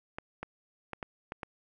clicks, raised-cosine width 0.5 ms, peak -22 dBFS, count 6, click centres 0.185 / 0.43 / 0.933 / 1.028 / 1.321 / 1.432 s, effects none

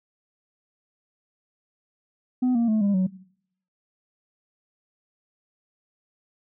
sine tone with pitch steps, 251.9 / 233.7 / 216.8 / 201.1 / 186.54 Hz, B3 / A#3 / A3 / G3 / F#3, +34 / +5 / -25 / +44 / +14 cents, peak -16 dBFS, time 2.42-3.07 s, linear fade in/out 10 ms, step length 130 ms, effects noise-tail reverb RT60 0.7 s tail -23 dB re dry + tanh soft clip ceiling -18 dBFS

